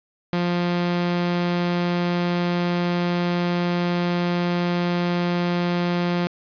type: tone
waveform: sawtooth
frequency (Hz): 175.2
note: F3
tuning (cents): +6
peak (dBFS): -16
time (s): 0.33-6.27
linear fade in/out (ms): 0
effects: resampled to 11025 Hz + 7-bit